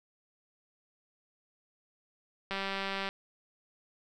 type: click train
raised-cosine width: 0.3 ms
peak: -19 dBFS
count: 114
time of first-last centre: 2.51-3.089 s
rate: 195 Hz
effects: none